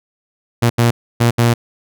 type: tone bursts at uneven times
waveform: sawtooth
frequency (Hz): 118.3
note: A#2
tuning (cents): +26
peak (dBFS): -6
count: 4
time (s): 0.62-0.7 / 0.78-0.91 / 1.2-1.31 / 1.38-1.54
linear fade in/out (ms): 10
effects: none